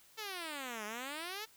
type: exponential two-way sweep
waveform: 5% pulse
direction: down then up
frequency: 450.7 to 205.3 to 450.7 Hz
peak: -29 dBFS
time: 0.17-1.46 s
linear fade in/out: 20 ms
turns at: 0.85 s
effects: white hiss -63 dBFS RMS until 1.56 s